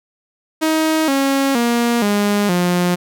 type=tone with pitch steps; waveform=sawtooth; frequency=316.1 / 273.6 / 236.8 / 205 / 177.41 Hz; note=D#4 / C#4 / A#3 / G#3 / F3; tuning=+27 / -23 / +27 / -22 / +28 cents; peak=-10 dBFS; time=0.61-2.96 s; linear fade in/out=20 ms; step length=470 ms; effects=none